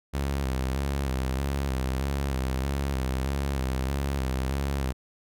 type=tone with vibrato; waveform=sawtooth; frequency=67.2 Hz; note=C2; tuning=47 cents sharp; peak=-22 dBFS; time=0.13-4.93 s; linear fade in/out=20 ms; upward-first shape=square; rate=1.6 Hz; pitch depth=52 cents each way; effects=none